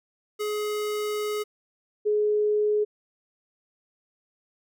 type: tone pair in turn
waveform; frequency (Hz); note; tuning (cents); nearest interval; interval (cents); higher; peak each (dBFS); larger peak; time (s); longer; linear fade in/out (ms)
square / sine; 420.8 / 420.8; G#4 / G#4; +23 / +23; unison; 0; neither; -27 / -20; second; 0.39-1.44 / 2.05-2.85; first; 20
effects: none